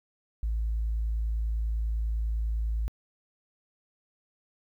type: tone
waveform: sine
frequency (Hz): 55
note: A1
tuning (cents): 0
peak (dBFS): -25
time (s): 0.43-2.88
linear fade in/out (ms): 0
effects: tanh soft clip ceiling -22 dBFS + 11-bit